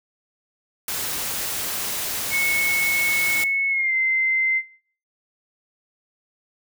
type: noise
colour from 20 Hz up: white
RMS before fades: -27 dBFS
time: 0.88-3.44 s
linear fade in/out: 2 ms
type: tone with pitch glide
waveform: sine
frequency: 2198 to 2075 Hz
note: C#7 to C7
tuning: -15 to -15 cents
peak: -19 dBFS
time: 2.3-4.62 s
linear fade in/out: 50 ms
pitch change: -100 cents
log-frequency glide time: 3.69-3.94 s
effects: noise-tail reverb RT60 0.5 s tail -20 dB re dry